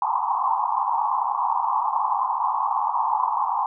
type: band-pass noise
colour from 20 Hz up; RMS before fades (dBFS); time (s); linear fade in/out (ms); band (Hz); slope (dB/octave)
white; -23; 0.02-3.66; 2; 790 to 1100; 96
effects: none